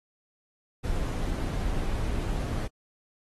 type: noise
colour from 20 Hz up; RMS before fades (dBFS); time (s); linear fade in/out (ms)
brown; -29; 0.83-2.68; 20
effects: AAC 32 kbps